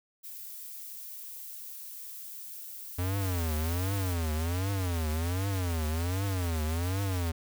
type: noise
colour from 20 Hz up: violet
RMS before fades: -43 dBFS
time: 0.23-4.14 s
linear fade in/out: 20 ms
type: tone with vibrato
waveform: square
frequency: 87.31 Hz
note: F2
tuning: in tune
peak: -29 dBFS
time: 2.98-7.32 s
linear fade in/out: 10 ms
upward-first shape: triangle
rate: 1.3 Hz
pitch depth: 250 cents each way
type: noise with tremolo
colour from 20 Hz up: white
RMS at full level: -44 dBFS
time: 3.21-7.3 s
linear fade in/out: 10 ms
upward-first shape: triangle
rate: 6.9 Hz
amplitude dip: 25%
effects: none